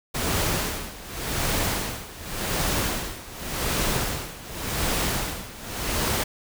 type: noise with tremolo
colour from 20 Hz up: pink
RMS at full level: -24 dBFS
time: 0.14-6.24 s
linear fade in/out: 10 ms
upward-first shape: sine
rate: 0.88 Hz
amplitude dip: 85%
effects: none